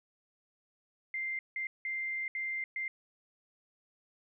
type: tone bursts at uneven times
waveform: sine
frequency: 2093 Hz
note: C7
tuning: in tune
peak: -33 dBFS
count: 5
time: 1.14-1.39 / 1.56-1.67 / 1.85-2.28 / 2.35-2.64 / 2.76-2.88 s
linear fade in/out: 2 ms
effects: none